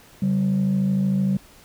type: tone pair together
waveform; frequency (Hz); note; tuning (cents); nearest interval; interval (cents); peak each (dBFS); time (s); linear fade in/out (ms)
sine; 139 / 192.2; C#3 / G3; +5 / -34; tritone; 561; -23 / -17; 0.22-1.37; 5
effects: tanh soft clip ceiling -15 dBFS + pink hiss -50 dBFS RMS until 1.64 s